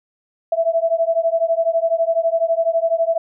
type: beating tone pair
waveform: sine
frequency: 656 / 668 Hz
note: E5 / E5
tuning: -9 / +23 cents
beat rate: 12 Hz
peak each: -18 dBFS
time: 0.52-3.18 s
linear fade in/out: 5 ms
effects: none